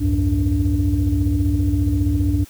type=tone cluster; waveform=sine; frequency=64.6 / 85.9 / 100.8 / 290.9 Hz; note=C2 / F2 / G2 / D4; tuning=-21 / -28 / +49 / -16 cents; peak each=-20 dBFS; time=0-2.45 s; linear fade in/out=20 ms; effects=tanh soft clip ceiling -9 dBFS + white hiss -46 dBFS RMS until 2.49 s